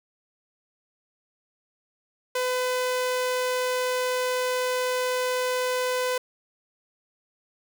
sawtooth tone, 504 Hz, B4, 35 cents sharp, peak -20 dBFS, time 2.35-6.18 s, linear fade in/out 5 ms, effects none

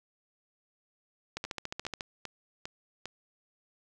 two click trains, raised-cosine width 0.2 ms, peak -18 / -21 dBFS, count 10 / 5, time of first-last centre 1.37-2.008 / 1.45-3.056 s, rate 14.1 / 2.49 Hz, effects none

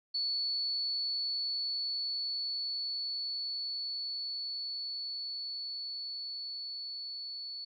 sine tone with level ramp, 4435 Hz, C#8, in tune, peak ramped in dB -30 to -39 dBFS, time 0.14-7.65 s, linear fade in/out 10 ms, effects none

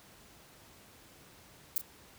violet noise with echo, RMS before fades -30 dBFS, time 1.76-1.78 s, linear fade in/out 0 ms, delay 33 ms, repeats 1, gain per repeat -12 dB, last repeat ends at 1.813 s, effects pink hiss -57 dBFS RMS until 2.18 s + high-pass 60 Hz 12 dB/octave

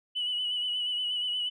sine tone with vibrato, 2960 Hz, F#7, in tune, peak -27 dBFS, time 0.15-1.5 s, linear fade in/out 20 ms, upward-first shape sine, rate 8.4 Hz, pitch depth 36 cents each way, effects tanh soft clip ceiling -23 dBFS

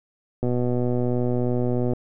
click train, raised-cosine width 2 ms, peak -12 dBFS, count 186, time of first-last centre 0.43-1.934 s, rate 123 Hz, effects none

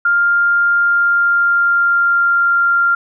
sine tone with pitch glide, 1400 to 1389.5 Hz, F6 to F6, +4 to -9 cents, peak -10 dBFS, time 0.05-2.95 s, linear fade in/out 5 ms, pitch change -13 cents, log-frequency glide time 0.8-2.55 s, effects none

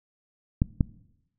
clicks, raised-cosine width 5 ms, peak -8 dBFS, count 2, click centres 0.619 / 0.808 s, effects noise-tail reverb RT60 0.9 s tail -21 dB re dry

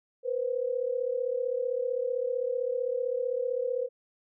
sine tone pair together, 482.4 / 518 Hz, B4 / C5, -41 / -17 cents, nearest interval minor second, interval 124 cents, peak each -30 / -30 dBFS, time 0.23-3.89 s, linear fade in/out 50 ms, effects none

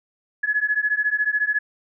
sine beating tone pair, 1691 / 1705 Hz, G#6 / G#6, +31 / +45 cents, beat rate 14 Hz, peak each -22 dBFS, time 0.43-1.59 s, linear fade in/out 10 ms, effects none

